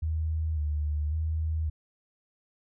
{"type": "tone with vibrato", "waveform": "sine", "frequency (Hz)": 77.1, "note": "D#2", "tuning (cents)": -15, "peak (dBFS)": -26, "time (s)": [0.02, 1.7], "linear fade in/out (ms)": 10, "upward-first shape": "square", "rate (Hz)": 0.91, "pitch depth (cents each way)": 47, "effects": []}